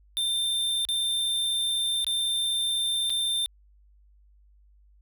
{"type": "tone with dropouts", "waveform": "square", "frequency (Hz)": 3588, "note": "A7", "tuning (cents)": 33, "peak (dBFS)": -25, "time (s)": [0.17, 3.46], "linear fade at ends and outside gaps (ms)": 0, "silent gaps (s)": [[0.851, 0.888], [2.045, 2.067], [3.097, 3.102]], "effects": ["added 50 Hz sine -55 dBFS peak until 5.01 s"]}